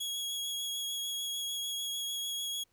sawtooth tone with vibrato, 3322 Hz, G#7, in tune, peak -31 dBFS, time 0-2.64 s, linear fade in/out 10 ms, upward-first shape triangle, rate 6.7 Hz, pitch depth 16 cents each way, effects pink hiss -73 dBFS RMS until 2.72 s

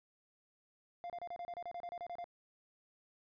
triangle tone bursts, 698 Hz, F5, 1 cent flat, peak -39 dBFS, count 14, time 1.04-2.242 s, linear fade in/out 0 ms, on 58 ms, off 30 ms, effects resampled to 11025 Hz

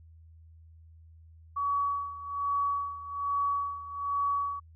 sine tone with tremolo, 1132 Hz, C#6, 36 cents sharp, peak -25 dBFS, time 1.56-4.6 s, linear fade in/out 10 ms, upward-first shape sine, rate 1.2 Hz, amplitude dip 80%, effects added 81 Hz sine -51 dBFS peak until 4.75 s

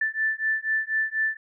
sine beating tone pair, 1760 / 1764.1 Hz, A6 / A6, 0 / +4 cents, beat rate 4.1 Hz, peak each -26 dBFS, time 0.01-1.37 s, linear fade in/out 5 ms, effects none

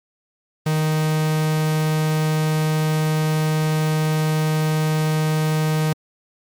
45% pulse tone, 155.56 Hz, D#3, in tune, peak -17 dBFS, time 0.66-5.93 s, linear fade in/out 5 ms, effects MP3 96 kbps

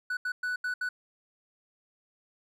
triangle tone bursts at uneven times, 1485 Hz, F#6, 6 cents sharp, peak -27 dBFS, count 5, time 0.1-0.17 / 0.25-0.32 / 0.43-0.56 / 0.64-0.74 / 0.81-0.89 s, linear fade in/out 5 ms, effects none

